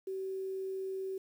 sine tone with quantisation, 382.1 Hz, G4, 44 cents flat, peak -35 dBFS, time 0.07-1.18 s, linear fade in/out 5 ms, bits 10, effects none

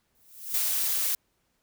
violet noise with exponential growth, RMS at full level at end -28 dBFS, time 0.15-0.58 s, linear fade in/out 1 ms, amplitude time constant 93 ms
blue noise, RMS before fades -27 dBFS, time 0.54-1.15 s, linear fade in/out 2 ms
effects pink hiss -73 dBFS RMS until 1.62 s

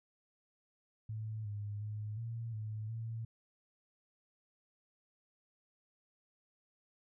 sine tone with pitch steps, 109.2 / 103.3 / 106.1 / 115.1 / 108 / 113.4 Hz, A2 / G#2 / G#2 / A#2 / A2 / A#2, -13 / -9 / +38 / -22 / -32 / -47 cents, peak -38 dBFS, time 1.09-3.25 s, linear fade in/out 5 ms, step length 360 ms, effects none

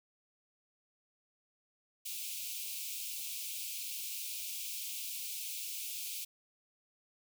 white high-pass noise, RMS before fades -41 dBFS, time 2.05-6.25 s, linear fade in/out 10 ms, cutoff 2300 Hz, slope 96 dB/octave, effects none

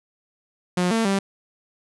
sawtooth tone with pitch steps, 179.3 / 226.1 / 196.1 Hz, F3 / A3 / G3, +46 / +47 / +1 cents, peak -15 dBFS, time 0.77-1.19 s, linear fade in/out 5 ms, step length 140 ms, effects resampled to 24000 Hz

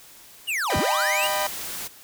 square linear two-way sweep, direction down then up, 3000 to 49 to 3000 Hz, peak -24 dBFS, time 0.47-1.28 s, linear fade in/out 20 ms, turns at 0.77 s
sawtooth chord, Eb augmented, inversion none, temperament equal with one note detuned, 611.2 / 784 / 987.8 Hz, Eb5 / G5 / B5, -31 / 0 / 0 cents, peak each -23 / -24 / -24 dBFS, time 0.7-1.47 s, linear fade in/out 2 ms
white noise, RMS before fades -33 dBFS, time 1.22-1.88 s, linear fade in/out 10 ms
effects white hiss -48 dBFS RMS until 2.03 s

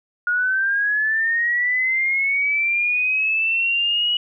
sine linear sweep, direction up, 1433 to 2932 Hz, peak -17 dBFS, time 0.27-4.17 s, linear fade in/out 2 ms, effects none

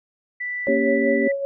sine tone, 1975.5 Hz, B6, in tune, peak -25 dBFS, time 0.4-1.32 s, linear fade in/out 10 ms
sine tone with tremolo, 554.4 Hz, C#5, in tune, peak -18 dBFS, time 0.67-1.45 s, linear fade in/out 0 ms, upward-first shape sine, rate 5.2 Hz, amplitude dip 60%
sine chord, G diminished, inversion first, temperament equal, 233.1 / 277.2 / 392 Hz, Bb3 / Db4 / G4, 0 / 0 / 0 cents, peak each -23 dBFS, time 0.68-1.28 s, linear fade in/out 5 ms
effects none

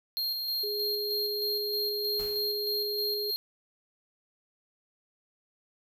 square tone with tremolo, 4221 Hz, C8, 14 cents sharp, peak -29 dBFS, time 0.17-3.36 s, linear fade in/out 0 ms, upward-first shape square, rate 3.2 Hz, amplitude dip 30%
sine tone, 415.3 Hz, G#4, in tune, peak -33 dBFS, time 0.63-3.31 s, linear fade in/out 10 ms
pink noise with exponential decay, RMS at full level -43 dBFS, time 2.19-2.7 s, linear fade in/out 5 ms, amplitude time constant 110 ms
effects none

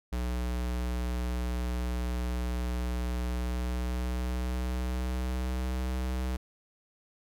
square tone with pitch glide, 61 to 63.41 Hz, B1 to B1, -21 to +46 cents, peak -30 dBFS, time 0.12-6.37 s, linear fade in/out 10 ms, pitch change +67 cents, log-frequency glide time 3.28-5.83 s, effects none

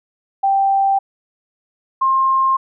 sine tone pair in turn, 784 / 1062.7 Hz, G5 / C6, 0 / +27 cents, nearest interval perfect fourth, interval 527 cents, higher second, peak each -12 dBFS, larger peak neither, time 0.43-0.99 / 2.01-2.57 s, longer neither, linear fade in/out 10 ms, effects none

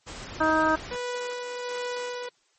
pink noise, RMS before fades -39 dBFS, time 0.06-0.97 s, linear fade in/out 20 ms
harmonic tone, 314.8 Hz, D#4, 20 cents sharp, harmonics 1 / 2 / 3 / 4 / 5, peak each -26 / -26 / -26 / -26 / -26 dBFS, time 0.4-0.76 s, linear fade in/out 10 ms
sawtooth tone with tremolo, 491.1 Hz, B4, 10 cents flat, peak -25 dBFS, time 0.91-2.29 s, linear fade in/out 5 ms, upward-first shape sine, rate 1.3 Hz, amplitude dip 35%
effects white hiss -67 dBFS RMS until 2.58 s + MP3 32 kbps

